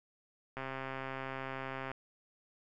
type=click train; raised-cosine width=0.5 ms; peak=-25 dBFS; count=180; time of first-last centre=0.57-1.916 s; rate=133 Hz; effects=none